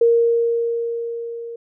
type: tone with level ramp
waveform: sine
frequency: 466.2 Hz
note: A#4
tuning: in tune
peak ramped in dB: -10 to -29 dBFS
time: 0.01-1.56 s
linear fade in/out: 5 ms
effects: none